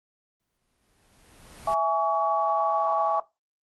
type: noise with exponential growth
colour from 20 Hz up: pink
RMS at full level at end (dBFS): -41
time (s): 0.4-1.74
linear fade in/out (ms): 0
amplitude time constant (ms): 290
type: chord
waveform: sine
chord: C# minor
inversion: first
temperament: equal with one note detuned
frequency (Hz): 659.3 / 830.6 / 1130.7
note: E5 / G#5 / C#6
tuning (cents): 0 / 0 / +34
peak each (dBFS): -25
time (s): 1.67-3.2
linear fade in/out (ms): 5
effects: noise-tail reverb RT60 0.2 s tail -18 dB re dry + Opus 24 kbps